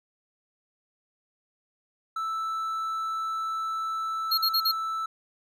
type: tone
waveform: triangle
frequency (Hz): 1318.5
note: E6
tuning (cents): 0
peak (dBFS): -26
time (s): 2.16-5.06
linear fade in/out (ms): 5
type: tone bursts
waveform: square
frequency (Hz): 4269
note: C8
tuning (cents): +34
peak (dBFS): -22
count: 4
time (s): 4.31-4.718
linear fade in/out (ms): 10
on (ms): 69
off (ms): 44
effects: none